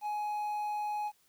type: tone with quantisation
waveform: triangle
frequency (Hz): 838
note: G#5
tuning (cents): +15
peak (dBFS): -30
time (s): 0.01-1.12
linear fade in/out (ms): 50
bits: 10
effects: white hiss -69 dBFS RMS until 1.28 s